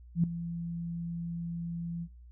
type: tone with ADSR envelope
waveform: sine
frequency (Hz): 169.4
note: E3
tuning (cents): +48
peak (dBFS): -20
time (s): 0.15-2.08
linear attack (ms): 87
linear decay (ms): 3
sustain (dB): -14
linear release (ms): 57
effects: noise-tail reverb RT60 0.3 s tail -20 dB re dry + added 60 Hz sine -49 dBFS peak until 2.31 s